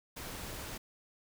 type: noise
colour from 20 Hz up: pink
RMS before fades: -43 dBFS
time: 0.16-0.78 s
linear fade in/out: 10 ms
effects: none